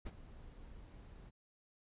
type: noise with ADSR envelope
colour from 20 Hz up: brown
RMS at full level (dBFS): -39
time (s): 0.05-1.31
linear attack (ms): 17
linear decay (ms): 38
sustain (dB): -15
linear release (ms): 32
effects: resampled to 8000 Hz